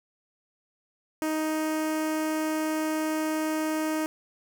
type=tone with notch filter; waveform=sawtooth; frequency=312.3 Hz; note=D#4; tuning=7 cents sharp; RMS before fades=-28 dBFS; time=1.22-4.06 s; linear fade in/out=0 ms; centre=3800 Hz; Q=1.5; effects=none